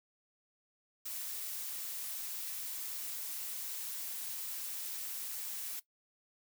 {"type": "noise", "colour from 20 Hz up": "blue", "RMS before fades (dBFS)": -41, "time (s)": [1.05, 5.8], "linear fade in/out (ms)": 10, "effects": ["noise-tail reverb RT60 0.1 s tail -17 dB re dry"]}